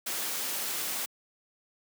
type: noise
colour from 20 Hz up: white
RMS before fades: -33 dBFS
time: 0.06-1.06 s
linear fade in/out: 10 ms
effects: high-pass 200 Hz 12 dB/octave